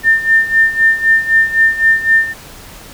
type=tone with tremolo; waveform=sine; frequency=1800 Hz; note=A6; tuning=39 cents sharp; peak=-5 dBFS; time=0.03-2.34 s; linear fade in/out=50 ms; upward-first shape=sine; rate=3.9 Hz; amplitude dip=80%; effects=pink hiss -35 dBFS RMS until 2.93 s